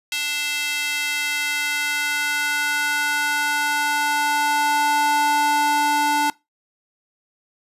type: tone with high-pass filter sweep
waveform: square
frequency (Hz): 293.7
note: D4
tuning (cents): 0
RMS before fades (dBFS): -21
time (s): 0.12-6.3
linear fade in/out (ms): 2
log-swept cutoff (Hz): 2700 to 650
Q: 2
effects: noise-tail reverb RT60 0.2 s tail -21 dB re dry + resampled to 32000 Hz